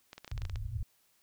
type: clicks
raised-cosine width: 0.2 ms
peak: -28 dBFS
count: 10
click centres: 0.131 / 0.18 / 0.246 / 0.278 / 0.315 / 0.378 / 0.419 / 0.452 / 0.497 / 0.558 s
type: low-pass noise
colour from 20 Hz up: white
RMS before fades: -37 dBFS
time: 0.31-0.83 s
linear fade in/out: 5 ms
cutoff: 120 Hz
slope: 96 dB/octave
effects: white hiss -70 dBFS RMS until 1.22 s